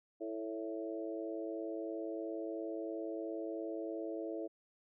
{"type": "harmonic tone with a mistuned harmonic", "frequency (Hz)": 110, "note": "A2", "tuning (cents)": 0, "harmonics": [3, 4, 5, 6], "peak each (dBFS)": [-41, -44, -45, -46], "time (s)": [0.2, 4.48], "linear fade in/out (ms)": 20, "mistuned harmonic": 5, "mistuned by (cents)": 22, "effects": []}